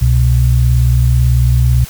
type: tone pair together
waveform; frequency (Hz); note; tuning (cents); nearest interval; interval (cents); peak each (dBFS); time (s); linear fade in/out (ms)
sine; 65.5 / 123.57; C2 / B2; +2 / +1; major seventh; 1099; -10; 0.01-1.85; 10
effects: white hiss -33 dBFS RMS until 1.89 s